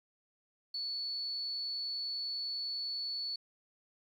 sine tone, 4435 Hz, C#8, in tune, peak -35 dBFS, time 0.74-3.36 s, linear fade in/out 5 ms, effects 11-bit

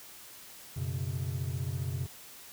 triangle chord, F# suspended fourth, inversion none, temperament equal with one note detuned, 91.54 / 123.47 / 138.59 Hz, F#2 / B2 / C#3, -18 / 0 / 0 cents, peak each -34 / -34 / -34 dBFS, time 0.76-2.07 s, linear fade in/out 10 ms, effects white hiss -50 dBFS RMS until 2.52 s

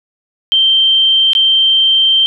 sine tone with dropouts, 3136 Hz, G7, in tune, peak -7 dBFS, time 0.52-2.26 s, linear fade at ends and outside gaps 0 ms, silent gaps 1.333-1.351 s, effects none

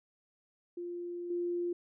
sine tone with level steps, 349.2 Hz, F4, in tune, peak -37 / -31 dBFS, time 0.77-1.73 s, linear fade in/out 5 ms, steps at 1.3 s, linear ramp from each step 5 ms, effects none

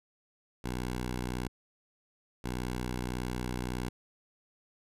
10% pulse tone pair in turn, 61.74 / 61.74 Hz, B1 / B1, 0 / 0 cents, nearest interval unison, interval 0 cents, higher neither, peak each -25 dBFS, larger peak neither, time 0.64-1.48 / 2.44-3.89 s, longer second, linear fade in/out 5 ms, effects resampled to 32000 Hz

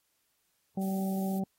harmonic tone, 192.3 Hz, G3, 33 cents flat, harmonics 1 / 2 / 3 / 4, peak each -29 / -41 / -43 / -41 dBFS, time 0.77-1.44 s, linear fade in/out 5 ms
violet noise, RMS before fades -46 dBFS, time 0.81-1.39 s, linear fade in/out 5 ms
effects white hiss -75 dBFS RMS until 1.58 s + AAC 48 kbps

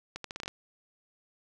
accelerating click train, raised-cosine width 0.2 ms, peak -20 dBFS, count 8, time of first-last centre 0.16-0.479 s, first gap 83 ms, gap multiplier 0.79, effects none

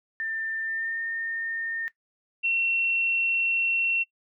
sine tone with pitch glide, 1791 to 1823.4 Hz, A6 to A#6, +30 to -39 cents, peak -28 dBFS, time 0.2-1.88 s, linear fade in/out 0 ms, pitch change +31 cents, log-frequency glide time 0.62-1.01 s
sine tone, 2718 Hz, F7, 48 cents flat, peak -22 dBFS, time 2.43-4.04 s, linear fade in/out 20 ms
effects noise-tail reverb RT60 0.1 s tail -17 dB re dry

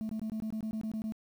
sine tone bursts, 218.7 Hz, A3, 10 cents flat, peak -30 dBFS, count 11, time 0.01-1.122 s, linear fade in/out 0 ms, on 82 ms, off 21 ms, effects tanh soft clip ceiling -32 dBFS + 10-bit

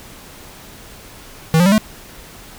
square tone with pitch steps, 160.8 / 177.39 / 195.69 / 215.9 Hz, E3 / F3 / G3 / A3, -43 / +27 / -3 / -33 cents, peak -10 dBFS, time 1.54-1.78 s, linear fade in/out 0 ms, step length 60 ms, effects pink hiss -39 dBFS RMS until 2.58 s

